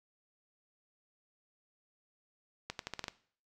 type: accelerating click train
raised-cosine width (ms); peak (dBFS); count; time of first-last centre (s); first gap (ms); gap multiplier
0.2; -20; 7; 2.7-3.082; 92; 0.85
effects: noise-tail reverb RT60 0.5 s tail -18 dB re dry